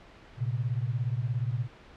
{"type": "beating tone pair", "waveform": "sine", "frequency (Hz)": [115, 132], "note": ["A#2", "C3"], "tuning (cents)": [-23, 16], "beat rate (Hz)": 17, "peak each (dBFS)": [-29, -31], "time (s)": [0.37, 1.68], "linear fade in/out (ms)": 50, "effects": ["pink hiss -52 dBFS RMS until 1.96 s", "low-pass 3000 Hz 12 dB/octave"]}